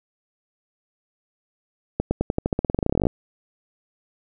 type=accelerating click train; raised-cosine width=2 ms; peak=-7 dBFS; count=23; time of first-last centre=2-3.069 s; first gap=110 ms; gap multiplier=0.91; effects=none